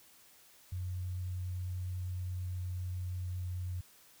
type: tone with pitch glide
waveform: sine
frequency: 91 to 90.37 Hz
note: F#2 to F#2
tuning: -28 to -40 cents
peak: -35 dBFS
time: 0.72-3.81 s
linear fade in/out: 5 ms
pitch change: -12 cents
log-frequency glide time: 2-3.52 s
effects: white hiss -61 dBFS RMS until 4.2 s